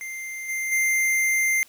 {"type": "tone with level steps", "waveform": "square", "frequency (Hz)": 2093, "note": "C7", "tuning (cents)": 0, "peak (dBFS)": [-32, -26, -20], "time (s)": [0.01, 1.63], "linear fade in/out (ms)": 0, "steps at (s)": [0.48, 0.71], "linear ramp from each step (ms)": 20, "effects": ["white hiss -54 dBFS RMS until 1.68 s"]}